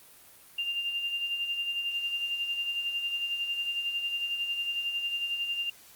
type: tone with tremolo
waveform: sine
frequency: 2794 Hz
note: F7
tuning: in tune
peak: -27 dBFS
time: 0.58-5.7 s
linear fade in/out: 5 ms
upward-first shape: sine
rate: 11 Hz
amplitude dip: 50%
effects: white hiss -54 dBFS RMS until 5.95 s + Opus 32 kbps